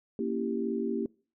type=chord; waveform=sine; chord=A# diminished seventh; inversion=none; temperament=equal; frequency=233.1 / 277.2 / 329.6 / 392 Hz; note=A#3 / C#4 / E4 / G4; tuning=0 / 0 / 0 / 0 cents; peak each=-32 / -36 / -36 / -33 dBFS; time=0.19-1.06 s; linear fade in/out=2 ms; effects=noise-tail reverb RT60 0.4 s tail -24 dB re dry